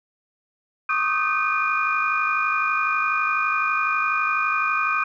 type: tone cluster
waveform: sine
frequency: 1099 / 1204 / 1256 / 1543 / 2440 Hz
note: C#6 / D6 / D#6 / G6 / D#7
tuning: -15 / +43 / +16 / -28 / -34 cents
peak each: -28 / -28 / -24 / -26 / -24 dBFS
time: 0.89-5.04 s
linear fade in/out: 5 ms
effects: tanh soft clip ceiling -9 dBFS